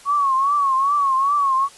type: tone with vibrato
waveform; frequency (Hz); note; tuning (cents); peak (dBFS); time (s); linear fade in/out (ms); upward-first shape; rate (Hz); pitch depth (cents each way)
sine; 1108.7; C#6; 0; -15; 0.05-1.69; 50; triangle; 2.5; 110
effects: white hiss -45 dBFS RMS until 1.77 s + resampled to 24000 Hz